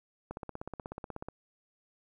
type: click train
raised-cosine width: 1 ms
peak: -25 dBFS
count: 17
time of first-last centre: 0.31-1.286 s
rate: 16.4 Hz
effects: 11-bit